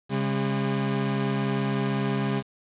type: tone pair together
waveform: 30% pulse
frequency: 135.72 / 201.8 Hz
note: C#3 / G#3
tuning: -36 / -49 cents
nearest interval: perfect fifth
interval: 687 cents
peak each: -24 dBFS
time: 0.09-2.43 s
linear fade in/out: 50 ms
effects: resampled to 8000 Hz + 8-bit